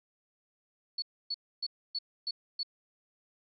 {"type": "tone bursts", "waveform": "sine", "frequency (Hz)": 4417, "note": "C#8", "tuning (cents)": -7, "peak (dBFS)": -31, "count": 6, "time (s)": [0.98, 2.632], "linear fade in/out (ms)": 5, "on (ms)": 42, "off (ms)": 280, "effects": []}